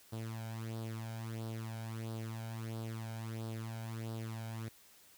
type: tone with flanger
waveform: sawtooth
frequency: 112.4 Hz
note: A2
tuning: 37 cents sharp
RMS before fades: -42 dBFS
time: 0.12-4.69 s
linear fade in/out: 10 ms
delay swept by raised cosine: 0.22 to 1.32 ms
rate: 1.5 Hz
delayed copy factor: +0.7
effects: white hiss -62 dBFS RMS until 5.17 s